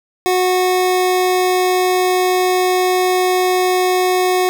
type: tone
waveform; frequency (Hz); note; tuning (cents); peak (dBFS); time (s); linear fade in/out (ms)
25% pulse; 366.7; F#4; -15; -9; 0.26-4.49; 0
effects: none